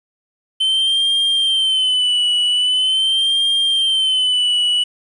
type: tone with vibrato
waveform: triangle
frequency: 3070 Hz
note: G7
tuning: 37 cents flat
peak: -12 dBFS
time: 0.6-4.84 s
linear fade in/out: 10 ms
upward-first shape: sine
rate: 0.43 Hz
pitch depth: 73 cents each way
effects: resampled to 24000 Hz + 8-bit